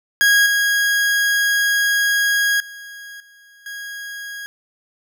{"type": "tone with level steps", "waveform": "40% pulse", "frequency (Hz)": 1644, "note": "G#6", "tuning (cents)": -18, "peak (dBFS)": [-10, -14, -33, -45, -28], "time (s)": [0.21, 4.46], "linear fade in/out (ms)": 0, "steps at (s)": [0.46, 2.6, 3.2, 3.66], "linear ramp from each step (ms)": 2, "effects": []}